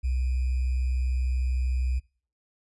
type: tone with sample-and-hold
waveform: sine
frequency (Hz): 63.4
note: B1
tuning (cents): +46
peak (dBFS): -23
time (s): 0.03-2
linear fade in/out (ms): 20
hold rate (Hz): 2450
effects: noise-tail reverb RT60 0.5 s tail -26 dB re dry + resampled to 24000 Hz